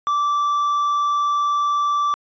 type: tone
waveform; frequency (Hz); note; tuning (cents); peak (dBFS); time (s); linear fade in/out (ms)
triangle; 1166; D6; -13; -15; 0.07-2.14; 0
effects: resampled to 16000 Hz